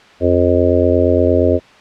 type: harmonic tone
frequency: 88.6 Hz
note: F2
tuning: 25 cents sharp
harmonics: 1 / 3 / 4 / 5 / 6 / 7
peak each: -17 / -17 / -17 / -17 / -17 / -17 dBFS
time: 0.2-1.6 s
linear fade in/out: 50 ms
effects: white hiss -43 dBFS RMS until 1.8 s + low-pass 3000 Hz 12 dB/octave